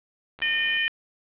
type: click train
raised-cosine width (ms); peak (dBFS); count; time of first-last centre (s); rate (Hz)
0.3; -27; 29; 0.39-0.768; 74
type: harmonic tone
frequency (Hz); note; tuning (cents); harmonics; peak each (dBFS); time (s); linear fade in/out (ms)
609; D#5; -37; 3 / 4 / 5; -25 / -27 / -27; 0.42-0.88; 0
effects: resampled to 8000 Hz + 8-bit